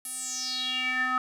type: tone with band-pass filter sweep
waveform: square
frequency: 255.5 Hz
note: C4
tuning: 41 cents flat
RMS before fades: -30 dBFS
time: 0.05-1.18 s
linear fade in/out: 2 ms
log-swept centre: 11000 to 1300 Hz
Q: 6.3
effects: none